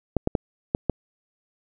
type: clicks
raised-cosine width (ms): 2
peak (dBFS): -7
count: 5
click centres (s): 0.167 / 0.274 / 0.352 / 0.749 / 0.897
effects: none